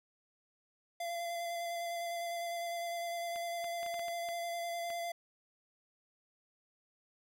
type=tone with vibrato; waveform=square; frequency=685 Hz; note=F5; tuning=34 cents flat; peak=-37 dBFS; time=1-5.12 s; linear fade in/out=5 ms; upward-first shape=square; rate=9.9 Hz; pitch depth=13 cents each way
type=clicks; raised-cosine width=0.3 ms; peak=-33 dBFS; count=9; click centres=3.36 / 3.643 / 3.831 / 3.863 / 3.942 / 3.994 / 4.083 / 4.288 / 4.903 s
effects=none

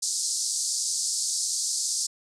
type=band-pass noise; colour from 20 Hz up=white; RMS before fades=-28 dBFS; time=0.02-2.07 s; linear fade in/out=10 ms; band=4500 to 9000 Hz; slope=48 dB/octave; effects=none

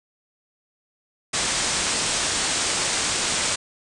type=low-pass noise; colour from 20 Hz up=white; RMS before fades=-24 dBFS; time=1.33-3.56 s; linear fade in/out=10 ms; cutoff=9100 Hz; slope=96 dB/octave; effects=none

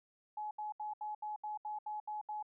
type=tone bursts; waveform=sine; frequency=847 Hz; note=G#5; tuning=34 cents sharp; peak=-38 dBFS; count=10; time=0.37-2.427 s; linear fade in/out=5 ms; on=140 ms; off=73 ms; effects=none

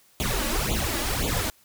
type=noise with flanger; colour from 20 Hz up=pink; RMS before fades=-26 dBFS; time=0.2-1.5 s; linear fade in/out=0 ms; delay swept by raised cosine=0.28 to 3.58 ms; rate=1.9 Hz; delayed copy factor=+1; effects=white hiss -59 dBFS RMS until 1.64 s

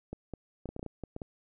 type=clicks; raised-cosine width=2 ms; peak=-25 dBFS; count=11; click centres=0.13 / 0.337 / 0.657 / 0.69 / 0.764 / 0.794 / 0.829 / 0.863 / 1.037 / 1.164 / 1.218 s; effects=none

